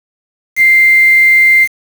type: tone with quantisation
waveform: sine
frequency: 2093 Hz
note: C7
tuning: in tune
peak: -4 dBFS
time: 0.56-1.68 s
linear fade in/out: 50 ms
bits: 4
effects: none